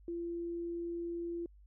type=tone; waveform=sine; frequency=341.3 Hz; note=F4; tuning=40 cents flat; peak=-36 dBFS; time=0.08-1.46 s; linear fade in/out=2 ms; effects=added 50 Hz sine -56 dBFS peak until 1.66 s